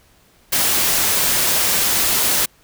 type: noise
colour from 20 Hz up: white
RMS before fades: -17 dBFS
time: 0.52-2.46 s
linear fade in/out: 10 ms
effects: pink hiss -54 dBFS RMS until 2.63 s